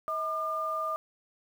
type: tone pair together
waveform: sine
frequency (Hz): 638 / 1204.4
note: D#5 / D6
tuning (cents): +43 / +43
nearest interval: major seventh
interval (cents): 1100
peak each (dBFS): -35 / -30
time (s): 0.08-0.96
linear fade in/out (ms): 0
effects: 9-bit